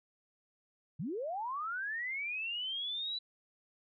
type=linear sweep; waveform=sine; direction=up; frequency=123.47 to 3982 Hz; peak=-35 dBFS; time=0.99-3.19 s; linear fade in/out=10 ms; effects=none